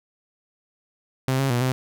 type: tone with pitch steps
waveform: sawtooth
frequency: 131.3 / 136 / 121.2 / 129.3 Hz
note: C3 / C#3 / B2 / C3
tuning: +6 / -33 / -32 / -20 cents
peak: -16 dBFS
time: 1.28-1.72 s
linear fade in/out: 0 ms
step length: 110 ms
effects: none